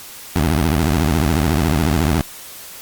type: tone with vibrato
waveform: 15% pulse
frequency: 78.1 Hz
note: D#2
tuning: 7 cents sharp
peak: -8 dBFS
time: 0.36-2.21 s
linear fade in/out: 0 ms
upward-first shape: sine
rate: 14 Hz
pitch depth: 240 cents each way
effects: white hiss -36 dBFS RMS until 2.81 s + Opus 48 kbps